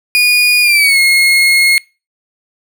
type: tone with pitch glide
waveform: 35% pulse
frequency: 2450 to 2158 Hz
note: D#7 to C#7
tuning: -27 to -47 cents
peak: -5 dBFS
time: 0.15-1.78 s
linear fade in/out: 0 ms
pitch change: -220 cents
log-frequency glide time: 0.62-0.99 s
effects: noise-tail reverb RT60 0.3 s tail -25 dB re dry